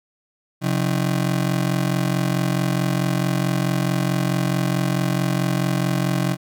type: ring-modulated tone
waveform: 35% pulse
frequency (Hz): 154.8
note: D#3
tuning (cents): -9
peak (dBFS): -14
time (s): 0.61-6.37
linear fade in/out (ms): 50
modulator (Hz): 22.3
effects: none